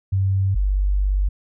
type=tone pair in turn; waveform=sine; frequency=96.5 / 48.67 Hz; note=G2 / G1; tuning=-27 / -12 cents; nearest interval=octave; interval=1185 cents; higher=first; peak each=-16 dBFS; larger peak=neither; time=0.12-0.55 / 0.55-1.29 s; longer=second; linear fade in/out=10 ms; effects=none